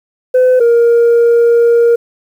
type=tone pair in turn; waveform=sine; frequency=508 / 469.3 Hz; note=B4 / A#4; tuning=+49 / +12 cents; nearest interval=minor second; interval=137 cents; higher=first; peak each=-3 dBFS; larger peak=neither; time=0.34-0.6 / 0.6-1.96 s; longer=second; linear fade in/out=10 ms; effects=tanh soft clip ceiling -4 dBFS + 7-bit